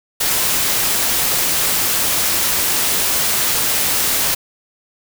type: noise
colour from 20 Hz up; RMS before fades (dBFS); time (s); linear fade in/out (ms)
white; -17; 0.2-4.35; 10
effects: none